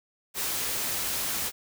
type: noise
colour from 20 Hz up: white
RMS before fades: -30 dBFS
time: 0.34-1.52 s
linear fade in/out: 50 ms
effects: none